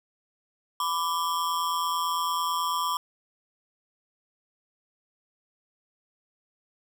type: ring-modulated tone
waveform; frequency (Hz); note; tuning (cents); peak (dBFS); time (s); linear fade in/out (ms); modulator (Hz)
square; 1084; C#6; -39; -23; 0.8-2.97; 2; 84.5
effects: none